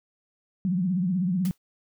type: tone with vibrato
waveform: sine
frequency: 182.1 Hz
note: F#3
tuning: 27 cents flat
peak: -22 dBFS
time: 0.65-1.51 s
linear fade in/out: 0 ms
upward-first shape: triangle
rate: 16 Hz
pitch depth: 160 cents each way
type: noise with exponential decay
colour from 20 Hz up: white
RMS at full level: -36 dBFS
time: 1.45-1.58 s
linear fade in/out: 2 ms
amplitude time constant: 27 ms
effects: none